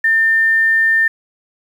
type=tone; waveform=sine; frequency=1800 Hz; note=A6; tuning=39 cents sharp; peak=-10 dBFS; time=0.04-1.08 s; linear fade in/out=5 ms; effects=7-bit